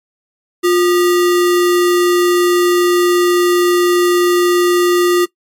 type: tone with sample-and-hold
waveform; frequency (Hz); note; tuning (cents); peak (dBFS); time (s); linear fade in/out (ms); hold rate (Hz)
sine; 353.6; F4; +22; -8; 0.63-5.26; 20; 1575
effects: noise-tail reverb RT60 0.1 s tail -20 dB re dry + MP3 64 kbps